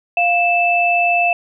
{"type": "tone pair together", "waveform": "sine", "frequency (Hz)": [699, 2637], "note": ["F5", "E7"], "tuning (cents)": [1, 0], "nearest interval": "octave + major seventh", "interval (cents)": 2299, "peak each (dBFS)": -15, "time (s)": [0.17, 1.33], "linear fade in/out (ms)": 2, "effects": []}